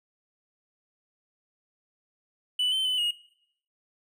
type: tone with pitch steps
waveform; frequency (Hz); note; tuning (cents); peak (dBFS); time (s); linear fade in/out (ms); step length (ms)
triangle; 2979 / 3086 / 3014 / 2874; F#7 / G7 / F#7 / F7; +11 / -28 / +31 / +49; -22; 2.59-3.11; 5; 130
effects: noise-tail reverb RT60 0.7 s tail -20 dB re dry